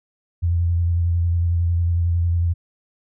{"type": "tone with vibrato", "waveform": "sine", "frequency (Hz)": 85.6, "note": "F2", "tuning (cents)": -34, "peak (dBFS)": -16, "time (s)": [0.42, 2.54], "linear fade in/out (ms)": 20, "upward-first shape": "sine", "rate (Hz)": 11, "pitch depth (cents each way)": 28, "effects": []}